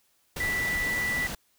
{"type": "tone in noise", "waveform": "sine", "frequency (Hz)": 1969, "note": "B6", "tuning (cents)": -6, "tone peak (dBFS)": -26, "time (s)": [0.4, 1.27], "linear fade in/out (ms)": 5, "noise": "pink", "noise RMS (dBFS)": -35, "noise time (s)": [0.36, 1.35], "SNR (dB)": 6, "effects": ["white hiss -68 dBFS RMS until 1.58 s"]}